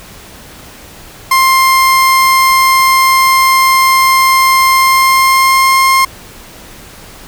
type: tone with pitch glide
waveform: 30% pulse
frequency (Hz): 1055 to 1062.3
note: C6 to C6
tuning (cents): +14 to +26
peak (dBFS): -3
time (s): 1.31-6.05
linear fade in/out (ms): 5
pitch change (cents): +12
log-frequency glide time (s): 4.71-5.78
effects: pink hiss -34 dBFS RMS until 7.27 s